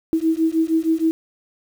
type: beating tone pair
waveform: sine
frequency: 320 / 326.4 Hz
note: D#4 / E4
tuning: +49 / -17 cents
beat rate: 6.4 Hz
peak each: -19 dBFS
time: 0.13-1.11 s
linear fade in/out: 0 ms
effects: 7-bit